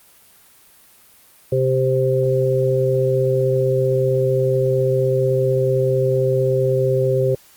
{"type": "harmonic tone", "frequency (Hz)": 130.81, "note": "C3", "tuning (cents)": 0, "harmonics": [1, 3, 4], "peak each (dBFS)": [-19, -19, -19], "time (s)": [1.52, 7.35], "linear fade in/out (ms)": 5, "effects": ["white hiss -50 dBFS RMS until 7.56 s", "Opus 32 kbps"]}